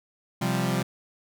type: chord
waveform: sawtooth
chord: C suspended fourth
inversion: none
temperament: equal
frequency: 130.81 / 174.61 / 196 Hz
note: C3 / F3 / G3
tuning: 0 / 0 / 0 cents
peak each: -24 dBFS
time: 0.41-0.83 s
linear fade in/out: 10 ms
effects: none